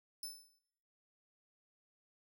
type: tone with exponential decay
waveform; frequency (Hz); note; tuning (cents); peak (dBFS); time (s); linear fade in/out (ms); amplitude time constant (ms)
20% pulse; 5274; E8; 0; -34; 0.23-0.59; 2; 78
effects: noise-tail reverb RT60 0.9 s tail -24 dB re dry